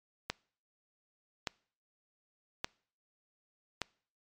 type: click train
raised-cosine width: 0.2 ms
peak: -15 dBFS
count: 4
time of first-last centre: 0.3-3.817 s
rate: 0.853 Hz
effects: noise-tail reverb RT60 0.5 s tail -25 dB re dry + MP3 96 kbps